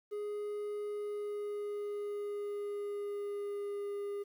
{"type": "tone with pitch glide", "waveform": "triangle", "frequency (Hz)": [415.3, 405.6], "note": ["G#4", "G#4"], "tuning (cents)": [0, -41], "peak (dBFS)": -34, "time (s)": [0.11, 4.24], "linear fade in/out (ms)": 20, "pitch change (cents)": -41, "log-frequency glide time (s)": [0.87, 3.93], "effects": ["11-bit"]}